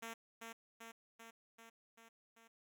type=tone with echo; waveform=5% pulse; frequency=228.1 Hz; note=A#3; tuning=37 cents flat; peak=-34 dBFS; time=0.02-0.14 s; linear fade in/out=10 ms; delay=390 ms; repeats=6; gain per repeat=-3 dB; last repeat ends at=2.48 s; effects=none